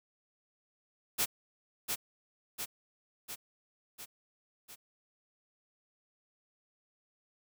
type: noise with echo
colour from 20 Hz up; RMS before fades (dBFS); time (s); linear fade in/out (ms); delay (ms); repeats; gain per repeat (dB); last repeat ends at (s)
white; -30; 1.18-1.26; 20; 700; 5; -4; 4.76
effects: none